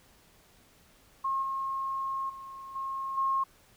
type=tone with level steps; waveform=sine; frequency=1077 Hz; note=C6; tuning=50 cents sharp; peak=-27 / -30 / -41 / -32 / -25 dBFS; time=1.24-3.44 s; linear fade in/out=10 ms; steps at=1.42 / 2.29 / 2.75 / 3.17 s; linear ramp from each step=10 ms; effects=pink hiss -61 dBFS RMS until 3.76 s